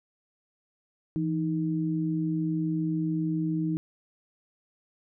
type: tone pair together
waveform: sine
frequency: 165.75 / 312.9 Hz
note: E3 / D#4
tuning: +10 / +10 cents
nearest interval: major seventh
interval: 1100 cents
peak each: -28 dBFS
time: 1.16-3.77 s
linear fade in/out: 0 ms
effects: none